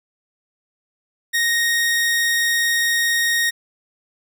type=tone; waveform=sawtooth; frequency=1864.7 Hz; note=A#6; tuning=in tune; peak=-13 dBFS; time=1.33-3.51 s; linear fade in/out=20 ms; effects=none